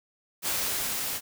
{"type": "noise with level ramp", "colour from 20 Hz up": "white", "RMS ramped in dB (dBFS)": [-28, -32], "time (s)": [0.42, 1.21], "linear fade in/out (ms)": 50, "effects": []}